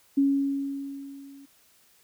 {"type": "tone with level ramp", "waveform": "sine", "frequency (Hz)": 277.2, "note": "C#4", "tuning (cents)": 0, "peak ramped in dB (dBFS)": [-17, -46], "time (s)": [0.17, 1.46], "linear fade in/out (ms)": 10, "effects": ["white hiss -61 dBFS RMS until 2.03 s"]}